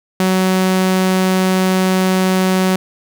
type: tone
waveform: sawtooth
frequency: 186.9 Hz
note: F#3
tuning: 18 cents sharp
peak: -8 dBFS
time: 0.2-2.76 s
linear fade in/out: 2 ms
effects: none